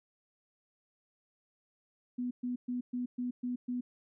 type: tone bursts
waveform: sine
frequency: 246.9 Hz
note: B3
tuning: in tune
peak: -32 dBFS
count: 7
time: 2.18-3.81 s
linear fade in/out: 10 ms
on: 130 ms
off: 120 ms
effects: none